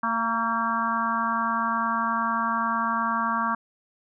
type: harmonic tone with a mistuned harmonic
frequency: 227.8 Hz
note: A#3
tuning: 40 cents flat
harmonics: 1 / 3 / 4 / 5 / 6 / 7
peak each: -31 / -36 / -29 / -26 / -31 / -32 dBFS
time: 0.03-3.55 s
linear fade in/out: 5 ms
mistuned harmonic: 4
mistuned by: +36 cents
effects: none